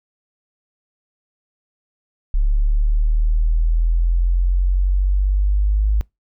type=exponential sweep; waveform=sine; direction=up; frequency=35.33 to 52.5 Hz; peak=-13 dBFS; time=2.34-6.01 s; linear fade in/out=0 ms; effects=noise-tail reverb RT60 0.2 s tail -25 dB re dry